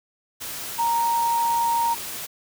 sine tone in noise, 932.3 Hz, A#5, in tune, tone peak -19 dBFS, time 0.78-1.95 s, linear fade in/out 20 ms, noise white, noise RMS -33 dBFS, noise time 0.4-2.27 s, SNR +11 dB, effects none

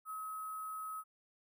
sine tone with sample-and-hold, 1280 Hz, D#6, 49 cents sharp, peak -40 dBFS, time 0.05-1.04 s, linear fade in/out 50 ms, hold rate 11025 Hz, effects none

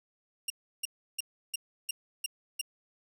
15% pulse tone bursts, 2794 Hz, F7, in tune, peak -23 dBFS, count 7, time 0.48-2.614 s, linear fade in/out 5 ms, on 22 ms, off 330 ms, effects none

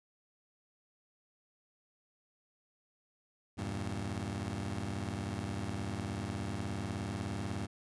20% pulse chord, E diminished, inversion none, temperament just, 82.41 / 98.89 / 118.67 Hz, E2 / G2 / Bb2, 0 / +16 / +31 cents, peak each -39 / -33 / -37 dBFS, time 3.57-7.67 s, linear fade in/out 20 ms, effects resampled to 24000 Hz

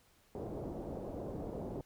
white low-pass noise, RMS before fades -42 dBFS, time 0.35-1.81 s, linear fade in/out 2 ms, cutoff 600 Hz, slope 24 dB/octave, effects pink hiss -68 dBFS RMS until 1.85 s

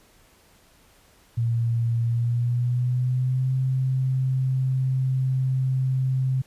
sine tone with pitch glide, 116.54 to 130.81 Hz, A#2 to C3, 0 to 0 cents, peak -20 dBFS, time 1.37-6.42 s, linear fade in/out 10 ms, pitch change +200 cents, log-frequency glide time 2.03-3.53 s, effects pink hiss -57 dBFS RMS until 6.46 s + resampled to 32000 Hz

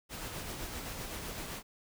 pink noise with tremolo, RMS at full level -40 dBFS, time 0.09-1.63 s, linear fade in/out 50 ms, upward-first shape sine, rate 7.8 Hz, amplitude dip 30%, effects none

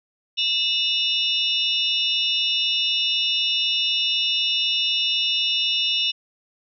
sine tone cluster, 2642 / 2892 / 3596 / 3962 / 5440 Hz, E7 / F#7 / A7 / B7 / F8, +3 / -40 / +37 / +5 / -46 cents, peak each -30 / -23 / -23 / -31 / -30 dBFS, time 0.37-6.12 s, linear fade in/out 20 ms, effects none

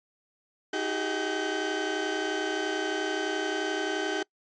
30% pulse tone cluster, 316.4 / 376 / 407.5 / 1534 Hz, D#4 / F#4 / G#4 / G6, +29 / +28 / -33 / -38 cents, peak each -31 dBFS, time 0.73-4.23 s, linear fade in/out 5 ms, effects noise-tail reverb RT60 0.1 s tail -25 dB re dry + resampled to 16000 Hz

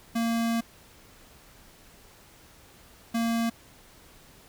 square tone bursts at uneven times, 230.3 Hz, A#3, 21 cents flat, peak -25 dBFS, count 2, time 0.15-0.61 / 3.14-3.5 s, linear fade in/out 10 ms, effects pink hiss -54 dBFS RMS until 4.48 s

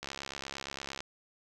click train, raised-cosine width 0.2 ms, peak -21 dBFS, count 68, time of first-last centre 0.03-1.005 s, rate 68.7 Hz, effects none

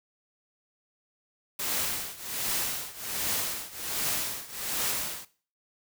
white noise with tremolo, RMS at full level -28 dBFS, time 1.59-5.25 s, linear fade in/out 5 ms, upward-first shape triangle, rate 1.3 Hz, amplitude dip 90%, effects noise-tail reverb RT60 0.4 s tail -17 dB re dry

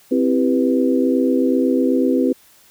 sine chord, C major seventh, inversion none, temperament equal, 261.6 / 329.6 / 392 / 493.9 Hz, C4 / E4 / G4 / B4, 0 / 0 / 0 / 0 cents, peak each -16 / -21 / -22 / -21 dBFS, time 0.11-2.33 s, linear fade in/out 10 ms, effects white hiss -51 dBFS RMS until 2.7 s

